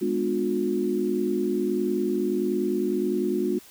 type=chord; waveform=sine; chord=G# diminished seventh; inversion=none; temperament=just; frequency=207.7 / 249.2 / 299 / 358.8 Hz; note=G#3 / B3 / D4 / F4; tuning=0 / +16 / +31 / +47 cents; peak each=-29 / -30 / -30 / -25 dBFS; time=0.01-3.59 s; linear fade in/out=10 ms; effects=white hiss -50 dBFS RMS until 3.7 s